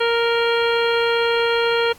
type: harmonic tone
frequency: 466.2 Hz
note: A#4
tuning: in tune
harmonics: 1 / 2 / 3 / 4 / 5 / 6 / 7 / 9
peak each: -18 / -25 / -24 / -30 / -28 / -30 / -28 / -33 dBFS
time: 0-1.93 s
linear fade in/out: 10 ms
effects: pink hiss -48 dBFS RMS until 1.98 s + AAC 64 kbps